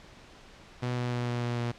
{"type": "tone with pitch steps", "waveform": "sawtooth", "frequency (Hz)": [123.47, 122.62, 121.77, 120.93, 120.09, 119.26], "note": ["B2", "B2", "B2", "B2", "B2", "A#2"], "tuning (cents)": [0, -12, -24, -36, -48, 40], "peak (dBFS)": -25, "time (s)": [0.82, 1.72], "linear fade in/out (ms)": 10, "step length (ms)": 150, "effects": ["pink hiss -52 dBFS RMS until 1.78 s", "low-pass 5000 Hz 12 dB/octave"]}